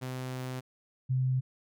sawtooth / sine tone pair in turn, 128.4 / 129.37 Hz, C3 / C3, -32 / -19 cents, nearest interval unison, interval 13 cents, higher second, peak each -31 / -25 dBFS, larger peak second, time 0.01-0.61 / 1.09-1.41 s, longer first, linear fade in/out 20 ms, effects none

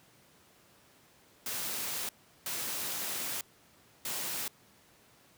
white noise bursts at uneven times, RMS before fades -36 dBFS, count 3, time 1.46-2.09 / 2.46-3.41 / 4.05-4.48 s, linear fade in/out 2 ms, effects pink hiss -62 dBFS RMS until 5.37 s + high-pass 100 Hz 12 dB/octave

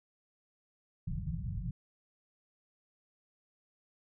white low-pass noise, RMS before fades -37 dBFS, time 1.07-1.71 s, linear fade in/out 5 ms, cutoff 180 Hz, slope 96 dB/octave, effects none

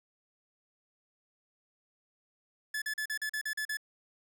45% pulse tone bursts, 1725 Hz, A6, 35 cents flat, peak -32 dBFS, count 9, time 2.74-3.771 s, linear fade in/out 5 ms, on 79 ms, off 40 ms, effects none

